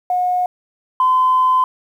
sine tone pair in turn, 724 / 1023.9 Hz, F#5 / C6, -38 / -38 cents, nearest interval tritone, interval 600 cents, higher second, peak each -14 / -10 dBFS, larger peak second, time 0.1-0.46 / 1-1.64 s, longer second, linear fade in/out 2 ms, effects tanh soft clip ceiling -6 dBFS + 8-bit

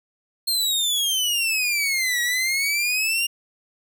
sawtooth exponential two-way sweep, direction down then up, 4246 to 1904 to 2820 Hz, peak -17 dBFS, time 0.47-3.27 s, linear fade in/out 10 ms, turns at 2.21 s, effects none

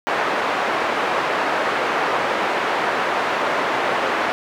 pink band-pass noise, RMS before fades -21 dBFS, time 0.07-4.32 s, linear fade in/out 0 ms, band 530 to 1800 Hz, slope 12 dB/octave, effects none

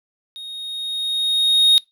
triangle tone with level ramp, 3729 Hz, A#7, in tune, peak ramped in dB -30 to -7 dBFS, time 0.36-1.78 s, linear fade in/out 0 ms, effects noise-tail reverb RT60 0.2 s tail -25 dB re dry

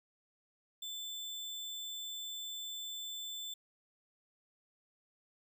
sine tone with sample-and-hold, 3520 Hz, A7, in tune, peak -40 dBFS, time 0.82-3.54 s, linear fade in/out 5 ms, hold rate 11025 Hz, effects none

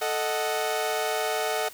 sawtooth chord, D# diminished, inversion second, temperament equal, 440 / 622.3 / 740 Hz, A4 / D#5 / F#5, 0 / 0 / 0 cents, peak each -26 dBFS, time 0.01-1.69 s, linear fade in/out 10 ms, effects white hiss -46 dBFS RMS until 1.73 s

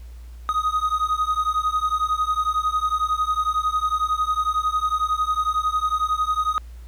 triangle beating tone pair, 1244.5 / 1255.5 Hz, D#6 / D#6, 0 / +15 cents, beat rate 11 Hz, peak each -21 dBFS, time 0.49-6.58 s, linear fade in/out 0 ms, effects added 59 Hz sine -36 dBFS peak until 6.87 s + pink hiss -56 dBFS RMS until 6.87 s

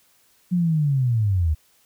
sine linear sweep, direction down, 182.6 to 73.42 Hz, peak -17 dBFS, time 0.51-1.55 s, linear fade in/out 20 ms, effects white hiss -60 dBFS RMS until 1.85 s

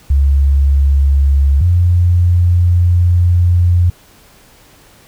sine tone pair in turn, 69.6 / 87.92 Hz, C#2 / F2, +8 / +12 cents, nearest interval major third, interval 404 cents, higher second, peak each -7 dBFS, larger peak neither, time 0.1-1.61 / 1.61-3.9 s, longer second, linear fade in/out 5 ms, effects pink hiss -45 dBFS RMS until 5.07 s

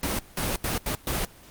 pink noise bursts at uneven times, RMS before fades -27 dBFS, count 5, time 0.03-0.19 / 0.37-0.56 / 0.64-0.78 / 0.86-0.95 / 1.07-1.25 s, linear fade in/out 2 ms, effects pink hiss -50 dBFS RMS until 1.5 s + Opus 24 kbps

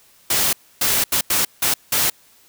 white noise bursts at uneven times, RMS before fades -18 dBFS, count 6, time 0.3-0.53 / 0.81-1.04 / 1.12-1.21 / 1.3-1.45 / 1.62-1.74 / 1.92-2.1 s, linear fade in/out 5 ms, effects white hiss -53 dBFS RMS until 2.48 s

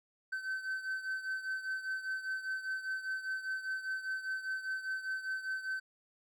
triangle beating tone pair, 1534 / 1539 Hz, G6 / G6, -38 / -32 cents, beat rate 5 Hz, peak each -35 / -40 dBFS, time 0.32-5.8 s, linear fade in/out 10 ms, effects none

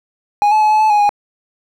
triangle tone with pitch steps, 826 / 861 / 853 / 859 / 867 / 833 / 823 Hz, G#5 / A5 / G#5 / A5 / A5 / G#5 / G#5, -10 / -38 / +46 / -42 / -26 / +5 / -16 cents, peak -7 dBFS, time 0.42-1.092 s, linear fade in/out 0 ms, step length 96 ms, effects none

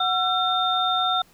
sine tone cluster, 738 / 1348 / 3628 Hz, F#5 / E6 / A#7, -5 / +38 / -48 cents, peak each -24 dBFS, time 0-1.22 s, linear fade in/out 5 ms, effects pink hiss -56 dBFS RMS until 1.33 s

